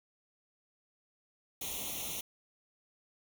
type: noise with comb filter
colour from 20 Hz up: white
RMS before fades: -39 dBFS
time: 1.61-2.21 s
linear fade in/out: 5 ms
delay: 0.31 ms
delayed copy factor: +0.9
effects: none